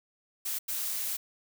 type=noise bursts at uneven times; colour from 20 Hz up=blue; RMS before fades=-33 dBFS; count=2; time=0.45-0.59 / 0.68-1.17 s; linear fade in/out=10 ms; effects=none